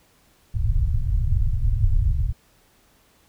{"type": "low-pass noise", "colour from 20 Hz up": "pink", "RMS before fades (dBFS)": -20, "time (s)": [0.54, 2.33], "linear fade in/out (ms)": 10, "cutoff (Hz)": 120, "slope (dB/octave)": 48, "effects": ["pink hiss -59 dBFS RMS until 3.28 s"]}